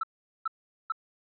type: tone bursts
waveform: sine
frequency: 1318.5 Hz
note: E6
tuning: in tune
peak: -25 dBFS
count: 3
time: 0.01-0.922 s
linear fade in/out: 5 ms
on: 24 ms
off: 420 ms
effects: tanh soft clip ceiling -22 dBFS